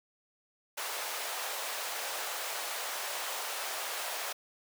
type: high-pass noise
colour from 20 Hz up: pink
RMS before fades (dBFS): -37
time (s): 0.77-4.33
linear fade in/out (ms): 10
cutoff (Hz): 560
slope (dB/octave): 24
effects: none